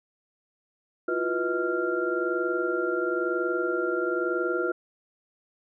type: tone cluster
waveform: sine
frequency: 336.4 / 357.4 / 489.8 / 636 / 1388 Hz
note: E4 / F4 / B4 / D#5 / F6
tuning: +35 / +40 / -14 / +38 / -11 cents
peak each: -33 / -28 / -31 / -35 / -30 dBFS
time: 1.08-4.72 s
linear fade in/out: 5 ms
effects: none